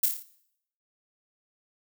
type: noise with echo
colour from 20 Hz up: violet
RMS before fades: -22 dBFS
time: 0.03-0.06 s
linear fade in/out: 5 ms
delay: 28 ms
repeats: 6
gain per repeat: -4 dB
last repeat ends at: 0.228 s
effects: noise-tail reverb RT60 0.7 s tail -17 dB re dry